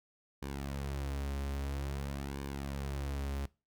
sawtooth tone with flanger, 69.4 Hz, C#2, 3 cents sharp, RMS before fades -38 dBFS, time 0.42-3.46 s, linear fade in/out 5 ms, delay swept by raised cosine 1.5 to 6.3 ms, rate 0.5 Hz, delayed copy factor -0.6, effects noise-tail reverb RT60 0.3 s tail -22 dB re dry

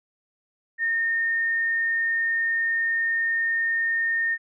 sine tone, 1830 Hz, A#6, 32 cents flat, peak -21 dBFS, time 0.78-4.38 s, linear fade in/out 50 ms, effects none

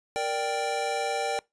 square chord, G minor, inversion first, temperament equal, 466.2 / 587.3 / 784 Hz, Bb4 / D5 / G5, 0 / 0 / 0 cents, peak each -33 / -33 / -30 dBFS, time 0.16-1.39 s, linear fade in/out 0 ms, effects noise-tail reverb RT60 0.2 s tail -24 dB re dry + resampled to 22050 Hz

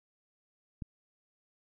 click, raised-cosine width 5 ms, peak -26 dBFS, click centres 0.822 s, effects none

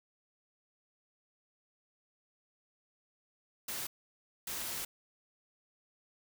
white noise bursts at uneven times, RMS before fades -39 dBFS, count 2, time 3.68-3.87 / 4.47-4.85 s, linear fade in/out 5 ms, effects none

